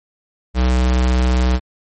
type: tone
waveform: square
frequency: 62.7 Hz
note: B1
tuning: 27 cents sharp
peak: -13 dBFS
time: 0.54-1.6 s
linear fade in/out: 50 ms
effects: MP3 32 kbps